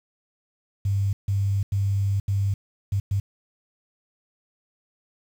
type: tone bursts at uneven times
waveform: sine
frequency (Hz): 99.2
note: G2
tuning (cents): +21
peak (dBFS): -20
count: 6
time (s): 0.85-1.13 / 1.28-1.63 / 1.72-2.2 / 2.28-2.54 / 2.92-3 / 3.11-3.2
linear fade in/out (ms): 5
effects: 8-bit